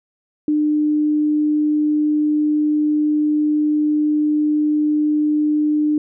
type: tone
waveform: sine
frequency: 301 Hz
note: D4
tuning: 43 cents sharp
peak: -14 dBFS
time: 0.48-5.98 s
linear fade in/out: 2 ms
effects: none